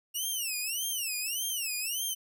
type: tone with vibrato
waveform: 10% pulse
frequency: 2794 Hz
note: F7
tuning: in tune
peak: -23 dBFS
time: 0.14-2.15 s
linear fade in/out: 20 ms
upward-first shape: sine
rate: 1.7 Hz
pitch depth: 230 cents each way
effects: none